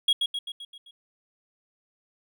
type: tone with echo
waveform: triangle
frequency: 3306 Hz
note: G#7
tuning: 9 cents flat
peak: -16 dBFS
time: 0.08-0.13 s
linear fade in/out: 5 ms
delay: 130 ms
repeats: 6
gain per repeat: -5 dB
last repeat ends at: 0.91 s
effects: none